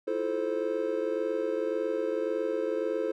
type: chord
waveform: triangle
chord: F major seventh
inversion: third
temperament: just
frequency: 327.4 / 349.2 / 436.5 / 523.8 Hz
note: E4 / F4 / A4 / C5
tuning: -12 / 0 / -14 / +2 cents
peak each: -33 / -35 / -29 / -30 dBFS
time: 0.07-3.12 s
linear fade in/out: 10 ms
effects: none